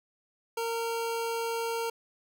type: tone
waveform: 25% pulse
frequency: 460.2 Hz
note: A#4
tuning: 22 cents flat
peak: -26 dBFS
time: 0.57-1.9 s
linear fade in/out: 5 ms
effects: none